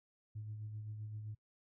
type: tone with tremolo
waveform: sine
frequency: 107 Hz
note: A2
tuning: 48 cents flat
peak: -40 dBFS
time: 0.35-1.35 s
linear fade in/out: 10 ms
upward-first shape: sine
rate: 7.7 Hz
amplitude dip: 40%
effects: noise-tail reverb RT60 0.1 s tail -24 dB re dry + tanh soft clip ceiling -37 dBFS